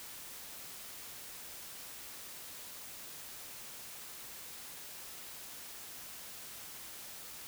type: silence
effects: white hiss -48 dBFS RMS until 7.47 s